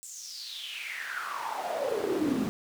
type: noise with high-pass filter sweep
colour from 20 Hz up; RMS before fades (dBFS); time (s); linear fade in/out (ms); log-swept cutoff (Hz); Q
brown; -33; 0.03-2.49; 0; 7800 to 210; 6.6
effects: none